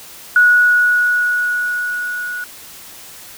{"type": "tone with level ramp", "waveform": "sine", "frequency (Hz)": 1462, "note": "F#6", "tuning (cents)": -21, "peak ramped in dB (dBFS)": [-6, -22], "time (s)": [0.36, 2.44], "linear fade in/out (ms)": 2, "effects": ["white hiss -37 dBFS RMS until 3.37 s"]}